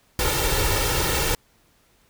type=noise with comb filter; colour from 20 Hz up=pink; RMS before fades=-22 dBFS; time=0.19-1.35 s; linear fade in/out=2 ms; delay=2.2 ms; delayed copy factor=+0.75; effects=pink hiss -61 dBFS RMS until 2.09 s